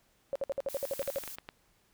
sine tone bursts, 550 Hz, C#5, 14 cents flat, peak -29 dBFS, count 11, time 0.33-1.185 s, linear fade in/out 0 ms, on 25 ms, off 58 ms
blue noise, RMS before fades -44 dBFS, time 0.69-1.36 s, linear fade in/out 10 ms
clicks, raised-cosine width 0.3 ms, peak -25 dBFS, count 8, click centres 0.994 / 1.028 / 1.076 / 1.159 / 1.237 / 1.277 / 1.385 / 1.489 s
effects pink hiss -69 dBFS RMS until 1.93 s

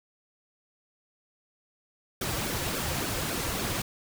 pink noise with flanger, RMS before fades -31 dBFS, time 2.21-3.82 s, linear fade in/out 5 ms, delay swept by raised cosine 0.99 to 4.89 ms, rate 3.6 Hz, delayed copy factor -0.65, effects none

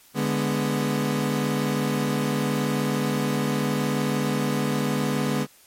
30% pulse chord, G# diminished, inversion second, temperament equal, 146.83 / 207.7 / 246.9 Hz, D3 / G#3 / B3, 0 / 0 / 0 cents, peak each -24 dBFS, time 0.14-5.47 s, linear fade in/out 50 ms, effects white hiss -54 dBFS RMS until 5.66 s + MP3 64 kbps

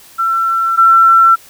sine tone pair in turn, 1347 / 1347 Hz, E6 / E6, +37 / +37 cents, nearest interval unison, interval 0 cents, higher neither, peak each -11 / -4 dBFS, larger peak second, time 0.18-0.77 / 0.77-1.36 s, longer neither, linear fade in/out 20 ms, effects white hiss -41 dBFS RMS until 1.49 s

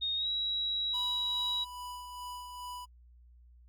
sine tone with pitch glide, 3710 to 3874 Hz, A#7 to B7, -9 to -34 cents, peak -30 dBFS, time 0.01-1.65 s, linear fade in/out 20 ms, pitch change +75 cents, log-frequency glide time 0.16-0.28 s
square tone with tremolo, 987.8 Hz, B5, in tune, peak -40 dBFS, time 0.93-2.86 s, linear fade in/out 20 ms, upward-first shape sine, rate 2.4 Hz, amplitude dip 40%
effects added 60 Hz sine -55 dBFS peak until 3.68 s + AAC 64 kbps

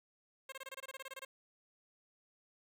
10% pulse tone bursts, 534 Hz, C5, 35 cents sharp, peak -36 dBFS, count 14, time 0.49-1.25 s, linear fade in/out 5 ms, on 32 ms, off 24 ms, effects none

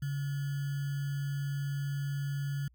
sine tone with sample-and-hold, 140.6 Hz, C#3, 25 cents sharp, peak -31 dBFS, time 0.02-2.68 s, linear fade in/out 5 ms, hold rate 1575 Hz, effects added 61 Hz sine -60 dBFS peak until 2.74 s

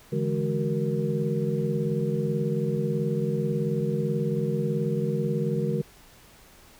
sine tone cluster, 146.3 / 164.6 / 209.1 / 374.9 / 467.3 Hz, D3 / E3 / G#3 / F#4 / A#4, -6 / -2 / +12 / +23 / +4 cents, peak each -28 / -31 / -30 / -32 / -30 dBFS, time 0.12-5.82 s, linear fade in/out 10 ms, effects pink hiss -53 dBFS RMS until 6.79 s

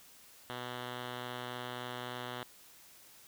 5% pulse tone with low-pass filter, 123.47 Hz, B2, in tune, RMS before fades -42 dBFS, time 0.5-2.43 s, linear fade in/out 0 ms, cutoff 3000 Hz, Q 2.6, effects white hiss -58 dBFS RMS until 3.27 s

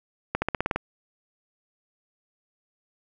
accelerating click train, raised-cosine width 0.5 ms, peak -9 dBFS, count 8, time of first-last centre 0.35-0.76 s, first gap 70 ms, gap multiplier 0.94, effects none

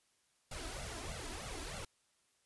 pink noise with flanger, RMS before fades -44 dBFS, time 0.51-1.85 s, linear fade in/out 5 ms, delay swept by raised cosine 1.4 to 3.1 ms, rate 3.2 Hz, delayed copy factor +1, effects white hiss -75 dBFS RMS until 2.45 s + resampled to 24000 Hz

